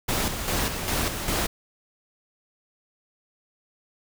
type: noise with tremolo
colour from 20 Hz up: pink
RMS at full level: -25 dBFS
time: 0.08-1.47 s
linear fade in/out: 10 ms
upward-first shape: square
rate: 2.5 Hz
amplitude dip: 50%
effects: none